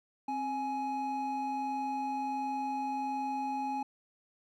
triangle tone pair together, 265.2 / 837 Hz, C4 / G#5, +23 / +13 cents, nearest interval octave + minor sixth, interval 1990 cents, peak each -36 / -31 dBFS, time 0.28-3.83 s, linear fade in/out 5 ms, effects none

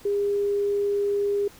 sine tone, 405.3 Hz, G#4, 42 cents flat, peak -21 dBFS, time 0.05-1.48 s, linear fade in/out 5 ms, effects pink hiss -50 dBFS RMS until 1.59 s

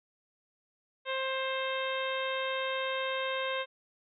harmonic tone, 528 Hz, C5, 16 cents sharp, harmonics 1 / 2 / 3 / 4 / 5 / 6 / 7, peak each -34 / -37 / -39 / -40 / -41 / -42 / -42 dBFS, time 1.05-3.66 s, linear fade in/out 50 ms, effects none

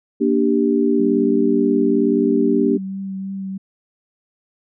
sine chord, G minor, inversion first, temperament just, 235.2 / 294 / 392 Hz, Bb3 / D4 / G4, +16 / +2 / 0 cents, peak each -18 dBFS, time 0.2-2.78 s, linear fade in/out 20 ms
sine tone with vibrato, 193.3 Hz, G3, 24 cents flat, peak -24 dBFS, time 0.99-3.58 s, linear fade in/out 10 ms, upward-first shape triangle, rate 3.1 Hz, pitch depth 18 cents each way
effects none

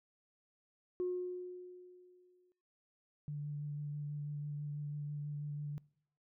sine tone with exponential decay, 361.3 Hz, F#4, 41 cents flat, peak -31 dBFS, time 1-2.52 s, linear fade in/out 0 ms, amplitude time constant 330 ms
sine tone with vibrato, 146.83 Hz, D3, in tune, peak -38 dBFS, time 3.28-5.78 s, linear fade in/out 0 ms, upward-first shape sine, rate 6.1 Hz, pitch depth 14 cents each way
effects noise-tail reverb RT60 0.7 s tail -24 dB re dry + tanh soft clip ceiling -29 dBFS

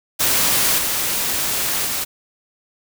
white noise with level steps, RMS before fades -17 / -21 / -23 dBFS, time 0.19-2.05 s, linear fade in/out 20 ms, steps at 0.78 / 1.86 s, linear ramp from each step 5 ms, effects none

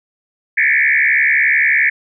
sine tone with frequency modulation, 2006 Hz, B6, 26 cents sharp, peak -10 dBFS, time 0.57-1.9 s, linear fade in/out 10 ms, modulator 71.4 Hz, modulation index 4.3, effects none

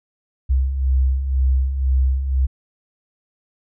sine beating tone pair, 64.2 / 66.2 Hz, C2 / C2, -32 / +21 cents, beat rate 2 Hz, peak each -22 / -15 dBFS, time 0.49-2.47 s, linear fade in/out 20 ms, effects tanh soft clip ceiling -8 dBFS

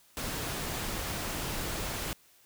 pink noise, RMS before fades -35 dBFS, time 0.17-2.13 s, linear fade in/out 0 ms, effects white hiss -62 dBFS RMS until 2.45 s

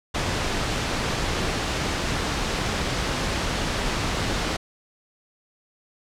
pink noise, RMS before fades -25 dBFS, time 0.14-4.57 s, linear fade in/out 10 ms, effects low-pass 6000 Hz 12 dB/octave

